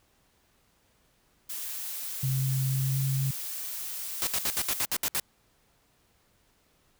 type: noise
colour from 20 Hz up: blue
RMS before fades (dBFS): -36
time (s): 1.49-4.86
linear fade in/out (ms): 10
type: tone with pitch glide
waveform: sine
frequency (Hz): 132.8 to 134.97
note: C3 to C#3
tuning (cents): +26 to -46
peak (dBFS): -25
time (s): 2.23-3.31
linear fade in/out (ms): 5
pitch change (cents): +28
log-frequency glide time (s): 2.73-3.06
type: noise bursts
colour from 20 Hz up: white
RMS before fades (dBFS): -28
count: 9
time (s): 4.22-5.198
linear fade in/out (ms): 0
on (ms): 50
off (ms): 66
effects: pink hiss -67 dBFS RMS until 6.99 s